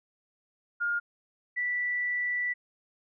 sine tone pair in turn, 1416 / 1965.6 Hz, F6 / B6, +23 / -9 cents, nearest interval tritone, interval 568 cents, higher second, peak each -26 / -27 dBFS, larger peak first, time 0.8-1 / 1.56-2.54 s, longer second, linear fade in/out 20 ms, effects none

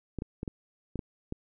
clicks, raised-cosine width 3 ms, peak -21 dBFS, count 7, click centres 0.187 / 0.221 / 0.431 / 0.478 / 0.957 / 0.992 / 1.324 s, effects none

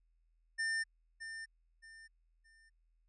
square tone with echo, 1800 Hz, A6, 39 cents sharp, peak -34 dBFS, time 0.58-0.84 s, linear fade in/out 20 ms, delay 620 ms, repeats 3, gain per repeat -10 dB, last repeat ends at 2.7 s, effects added 41 Hz sine -70 dBFS peak until 3.08 s + resampled to 24000 Hz

